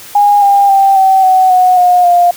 sine tone with pitch steps, 819 / 801.2 / 783.8 / 766.8 / 750.2 / 733.9 / 717.9 / 702.4 Hz, G#5 / G5 / G5 / G5 / F#5 / F#5 / F5 / F5, -24 / +38 / 0 / -38 / +24 / -14 / +48 / +10 cents, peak -4 dBFS, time 0.15-2.31 s, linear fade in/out 5 ms, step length 270 ms, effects white hiss -32 dBFS RMS until 2.36 s

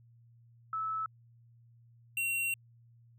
sine / square tone pair in turn, 1305 / 2741 Hz, E6 / F7, -18 / -33 cents, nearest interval octave + minor second, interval 1285 cents, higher second, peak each -32 / -31 dBFS, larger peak second, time 0.73-1.06 / 2.17-2.54 s, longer second, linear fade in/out 2 ms, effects added 117 Hz sine -58 dBFS peak until 3.18 s

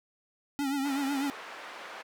square tone with vibrato, 277.2 Hz, C#4, in tune, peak -29 dBFS, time 0.59-1.3 s, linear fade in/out 0 ms, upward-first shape triangle, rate 8 Hz, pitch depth 84 cents each way
white band-pass noise, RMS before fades -44 dBFS, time 0.84-2.03 s, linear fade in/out 20 ms, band 480 to 1800 Hz, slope 12 dB/octave
effects none

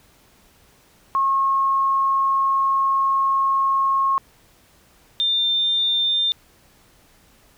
sine tone pair in turn, 1085 / 3601 Hz, C#6 / A7, -37 / +39 cents, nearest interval octave + major sixth, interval 2076 cents, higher second, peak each -16 / -17 dBFS, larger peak first, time 1.15-4.18 / 5.2-6.32 s, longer first, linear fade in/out 0 ms, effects pink hiss -55 dBFS RMS until 7.57 s

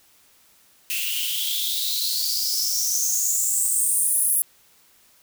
blue noise with high-pass filter sweep, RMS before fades -23 dBFS, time 0.9-4.42 s, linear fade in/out 0 ms, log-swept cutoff 2600 to 11000 Hz, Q 8.6, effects white hiss -57 dBFS RMS until 5.22 s

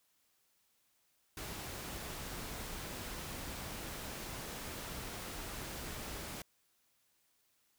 pink noise, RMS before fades -44 dBFS, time 1.37-6.42 s, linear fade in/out 2 ms, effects white hiss -75 dBFS RMS until 7.78 s

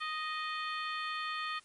harmonic tone with a mistuned harmonic, 622.3 Hz, D#5, in tune, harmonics 2 / 3 / 4 / 5 / 6 / 7, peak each -37 / -41 / -43 / -45 / -47 / -48 dBFS, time 0-1.6 s, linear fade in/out 20 ms, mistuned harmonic 6, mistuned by -90 cents, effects white hiss -63 dBFS RMS until 1.64 s + MP3 48 kbps

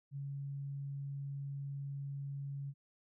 sine tone, 139.7 Hz, C#3, 14 cents sharp, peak -39 dBFS, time 0.11-2.74 s, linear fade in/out 50 ms, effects none

